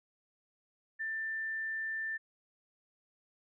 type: tone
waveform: sine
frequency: 1780 Hz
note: A6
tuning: 20 cents sharp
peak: -34 dBFS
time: 0.99-2.18 s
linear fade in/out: 20 ms
effects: none